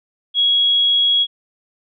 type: tone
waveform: sine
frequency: 3322 Hz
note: G#7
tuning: in tune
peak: -12 dBFS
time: 0.34-1.27 s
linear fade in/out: 50 ms
effects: none